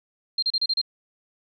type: tone bursts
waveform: sine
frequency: 4186 Hz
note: C8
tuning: in tune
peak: -20 dBFS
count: 6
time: 0.38-0.815 s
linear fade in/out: 5 ms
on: 45 ms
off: 33 ms
effects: none